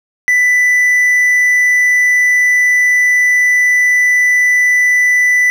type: tone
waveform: triangle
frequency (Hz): 1986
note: B6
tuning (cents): +9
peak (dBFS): -6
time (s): 0.28-5.5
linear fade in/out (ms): 0
effects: none